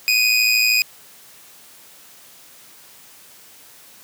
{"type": "tone with amplitude modulation", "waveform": "25% pulse", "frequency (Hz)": 2489, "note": "D#7", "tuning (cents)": 0, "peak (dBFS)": -8, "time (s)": [0.08, 0.82], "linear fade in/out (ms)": 0, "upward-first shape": "sine", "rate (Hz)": 113, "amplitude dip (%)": 50, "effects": ["white hiss -46 dBFS RMS until 4.03 s", "high-pass 100 Hz 12 dB/octave"]}